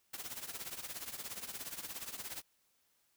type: noise with tremolo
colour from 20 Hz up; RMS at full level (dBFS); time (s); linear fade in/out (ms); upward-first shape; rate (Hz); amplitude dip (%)
white; -41; 0.13-2.42; 10; triangle; 17; 85
effects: white hiss -75 dBFS RMS until 3.16 s